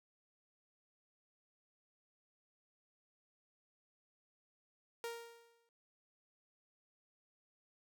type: tone with exponential decay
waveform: sawtooth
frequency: 466.2 Hz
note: A#4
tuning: in tune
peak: -35 dBFS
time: 5.04-5.69 s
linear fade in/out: 1 ms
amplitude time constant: 140 ms
effects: none